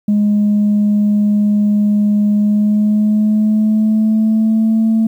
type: tone with pitch glide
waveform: sine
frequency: 207.7 to 222.6 Hz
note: G#3 to A3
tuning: 0 to +20 cents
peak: -8 dBFS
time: 0.08-5.07 s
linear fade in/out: 5 ms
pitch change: +120 cents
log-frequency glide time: 2.35-4.86 s
effects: tanh soft clip ceiling -7 dBFS + 8-bit